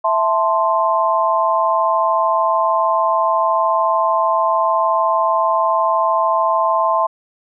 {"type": "chord", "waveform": "sine", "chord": "A minor", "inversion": "second", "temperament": "equal", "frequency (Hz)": [659.3, 880, 1046.5], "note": ["E5", "A5", "C6"], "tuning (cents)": [0, 0, 0], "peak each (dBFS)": [-18, -19, -16], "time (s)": [0.04, 7.07], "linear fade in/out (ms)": 10, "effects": []}